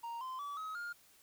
triangle tone with pitch steps, 932.3 / 1034.5 / 1147.8 / 1273.6 / 1413.1 Hz, A#5 / C6 / D6 / D#6 / F6, 0 / -20 / -40 / +40 / +20 cents, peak -38 dBFS, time 0.03-0.93 s, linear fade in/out 10 ms, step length 180 ms, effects white hiss -65 dBFS RMS until 1.22 s

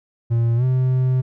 triangle tone with pitch glide, 116.54 to 128.56 Hz, A#2 to C3, 0 to -30 cents, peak -13 dBFS, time 0.3-1.22 s, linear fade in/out 20 ms, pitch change +170 cents, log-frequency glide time 0.56-0.64 s, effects none

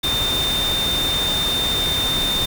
sine tone in noise, 3614 Hz, A7, 46 cents sharp, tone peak -19 dBFS, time 0.03-2.46 s, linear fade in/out 10 ms, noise pink, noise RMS -25 dBFS, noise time 0.03-2.46 s, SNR +3 dB, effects none

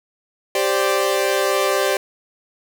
sawtooth chord, G suspended fourth, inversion none, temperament equal, 392 / 523.3 / 587.3 Hz, G4 / C5 / D5, 0 / 0 / 0 cents, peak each -17 / -18 / -17 dBFS, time 0.55-1.97 s, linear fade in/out 2 ms, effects none

